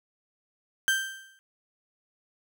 35% pulse tone with exponential decay, 1568 Hz, G6, in tune, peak -18 dBFS, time 0.88-1.39 s, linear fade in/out 0 ms, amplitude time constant 110 ms, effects none

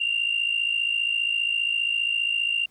sine tone pair together, 2767 / 2822 Hz, F7 / F7, -17 / +17 cents, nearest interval unison, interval 34 cents, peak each -23 / -25 dBFS, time 0-2.66 s, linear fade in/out 10 ms, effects tanh soft clip ceiling -16 dBFS + pink hiss -63 dBFS RMS until 2.7 s

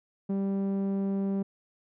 sawtooth tone with low-pass filter, 196 Hz, G3, in tune, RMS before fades -29 dBFS, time 0.29-1.43 s, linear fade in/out 10 ms, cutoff 410 Hz, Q 0.59, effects none

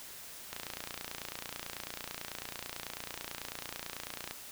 click train, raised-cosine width 0.2 ms, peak -21 dBFS, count 111, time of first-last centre 0.53-4.31 s, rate 29.1 Hz, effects white hiss -48 dBFS RMS until 4.51 s

